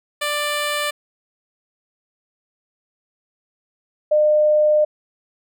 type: tone pair in turn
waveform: 10% pulse / sine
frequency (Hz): 590 / 605.2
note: D5 / D#5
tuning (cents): +8 / -48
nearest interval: unison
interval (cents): 44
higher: second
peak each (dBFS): -12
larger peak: neither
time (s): 0.21-0.91 / 4.11-4.85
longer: second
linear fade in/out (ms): 10
effects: none